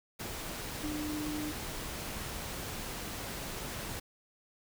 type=tone in noise; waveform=sine; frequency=301.8 Hz; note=D4; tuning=47 cents sharp; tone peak=-35 dBFS; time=0.83-1.52 s; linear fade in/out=10 ms; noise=pink; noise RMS=-40 dBFS; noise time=0.19-4 s; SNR=+2 dB; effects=none